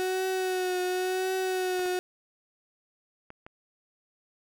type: tone with vibrato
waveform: 35% pulse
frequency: 370 Hz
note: F#4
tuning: in tune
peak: -25 dBFS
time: 0-1.99 s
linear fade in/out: 0 ms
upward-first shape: triangle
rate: 0.93 Hz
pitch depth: 34 cents each way
type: clicks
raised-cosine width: 0.5 ms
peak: -29 dBFS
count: 4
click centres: 1.794 / 1.86 / 3.304 / 3.465 s
effects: none